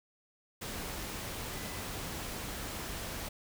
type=tone in noise; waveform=sine; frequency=1997 Hz; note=B6; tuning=19 cents sharp; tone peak=-51 dBFS; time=1.55-1.82 s; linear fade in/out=10 ms; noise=pink; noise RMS=-40 dBFS; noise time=0.61-3.29 s; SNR=-14 dB; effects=none